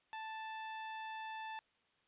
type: tone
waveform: sawtooth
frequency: 880 Hz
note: A5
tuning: in tune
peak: -39 dBFS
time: 0.13-1.59 s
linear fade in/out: 0 ms
effects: white hiss -75 dBFS RMS until 2.07 s + resampled to 8000 Hz